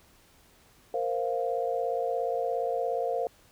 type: chord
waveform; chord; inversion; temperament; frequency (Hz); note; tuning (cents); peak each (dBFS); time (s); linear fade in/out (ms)
sine; Bb suspended second; none; equal; 466.2 / 523.3 / 698.5; Bb4 / C5 / F5; 0 / 0 / 0; -31; 0.94-3.27; 2
effects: pink hiss -60 dBFS RMS until 3.51 s